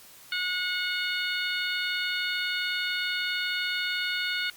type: harmonic tone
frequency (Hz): 727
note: F#5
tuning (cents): -31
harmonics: 2 / 3 / 4 / 5 / 6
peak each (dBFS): -31 / -33 / -34 / -35 / -36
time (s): 0.32-4.5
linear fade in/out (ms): 2
effects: white hiss -51 dBFS RMS until 4.56 s + Opus 48 kbps